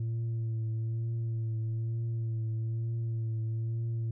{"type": "tone with vibrato", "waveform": "sine", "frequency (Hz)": 113.4, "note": "A#2", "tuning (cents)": -47, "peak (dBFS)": -27, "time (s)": [0, 4.11], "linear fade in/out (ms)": 5, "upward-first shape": "triangle", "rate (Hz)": 1.1, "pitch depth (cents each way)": 33, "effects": ["tanh soft clip ceiling -29 dBFS"]}